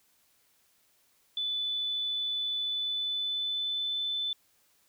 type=tone with pitch glide; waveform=sine; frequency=3487 to 3517 Hz; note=A7 to A7; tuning=-16 to -1 cents; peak=-29 dBFS; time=1.37-4.33 s; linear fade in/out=2 ms; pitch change=+15 cents; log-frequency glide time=2.62-4 s; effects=white hiss -68 dBFS RMS until 4.88 s